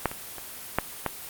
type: clicks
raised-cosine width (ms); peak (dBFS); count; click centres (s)
0.5; -7 / -20 / -22 / -6 / -9; 5; 0.057 / 0.115 / 0.383 / 0.786 / 1.063
effects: white hiss -40 dBFS RMS until 1.29 s + Opus 24 kbps

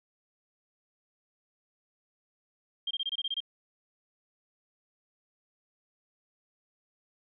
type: tone bursts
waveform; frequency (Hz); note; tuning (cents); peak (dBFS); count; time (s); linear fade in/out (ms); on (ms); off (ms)
sine; 3194; G7; +32; -29; 9; 2.87-3.404; 5; 38; 24
effects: none

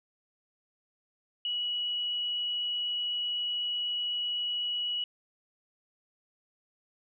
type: tone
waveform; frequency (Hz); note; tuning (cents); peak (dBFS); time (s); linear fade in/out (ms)
sine; 2927; F#7; -19; -29; 1.45-5.04; 2
effects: none

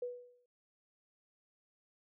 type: tone with exponential decay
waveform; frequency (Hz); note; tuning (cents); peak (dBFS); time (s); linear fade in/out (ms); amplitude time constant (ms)
sine; 490.5; B4; -12; -34; 0.02-0.46; 5; 94
effects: none

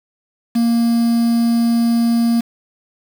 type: tone with quantisation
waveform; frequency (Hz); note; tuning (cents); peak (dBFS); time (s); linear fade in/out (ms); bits
triangle; 233.1; A#3; 0; -10; 0.55-2.41; 10; 5
effects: none

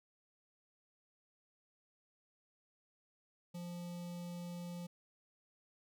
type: tone with notch filter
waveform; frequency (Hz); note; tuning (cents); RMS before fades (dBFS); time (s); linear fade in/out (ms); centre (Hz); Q
square; 174.61; F3; 0; -45; 3.54-4.87; 10; 1600; 0.91
effects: none

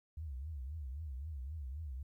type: tone with vibrato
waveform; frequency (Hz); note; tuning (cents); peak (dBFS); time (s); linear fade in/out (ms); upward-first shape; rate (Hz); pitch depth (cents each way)
sine; 71.5; D2; -46; -40; 0.17-2.03; 5; triangle; 3.8; 270
effects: 13-bit

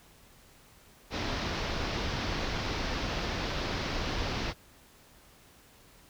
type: low-pass noise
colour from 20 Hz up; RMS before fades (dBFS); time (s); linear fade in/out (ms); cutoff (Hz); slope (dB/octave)
pink; -33; 1.1-4.54; 50; 5600; 48
effects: pink hiss -58 dBFS RMS until 6.09 s

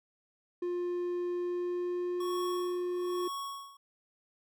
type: tone with pitch glide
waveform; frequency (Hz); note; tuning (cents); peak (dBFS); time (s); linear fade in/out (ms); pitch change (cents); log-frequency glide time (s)
triangle; 353.3 to 356.6; F4 to F4; +20 to +36; -29; 0.62-3.28; 5; +16; 1.35-2.44
type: tone with tremolo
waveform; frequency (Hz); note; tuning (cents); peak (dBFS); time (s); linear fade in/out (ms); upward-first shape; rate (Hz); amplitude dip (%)
square; 1108.7; C#6; 0; -36; 2.2-3.77; 5; sine; 1.1; 90
effects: none

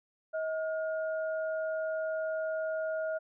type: tone pair together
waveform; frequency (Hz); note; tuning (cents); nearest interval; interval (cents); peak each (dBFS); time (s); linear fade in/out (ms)
sine; 636 / 1426.4; D#5 / F6; +38 / +36; octave + major second; 1398; -31 / -40; 0.33-3.19; 20
effects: none

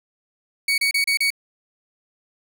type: tone bursts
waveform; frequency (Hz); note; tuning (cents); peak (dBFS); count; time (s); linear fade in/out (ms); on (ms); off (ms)
30% pulse; 2241; C#7; +18; -15; 5; 0.68-1.304; 5; 100; 31
effects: none

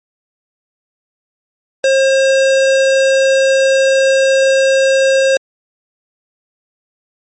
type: tone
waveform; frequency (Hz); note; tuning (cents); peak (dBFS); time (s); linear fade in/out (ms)
square; 536; C5; +42; -9; 1.84-5.37; 2
effects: MP3 32 kbps

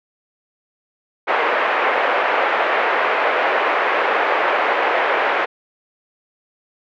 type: band-pass noise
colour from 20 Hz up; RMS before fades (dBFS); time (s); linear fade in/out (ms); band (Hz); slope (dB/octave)
pink; -18; 1.27-5.46; 20; 470 to 2300; 24
effects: none

